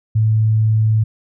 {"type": "tone", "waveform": "sine", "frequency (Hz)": 109.5, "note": "A2", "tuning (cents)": -8, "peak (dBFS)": -11, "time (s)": [0.15, 1.04], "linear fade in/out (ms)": 10, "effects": []}